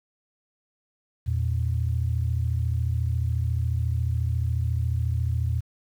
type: tone pair together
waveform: sine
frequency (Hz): 82.41 / 116.55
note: E2 / A#2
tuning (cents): 0 / 0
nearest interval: tritone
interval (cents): 600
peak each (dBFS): -24 / -25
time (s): 1.26-5.61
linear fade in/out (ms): 20
effects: tanh soft clip ceiling -14 dBFS + 9-bit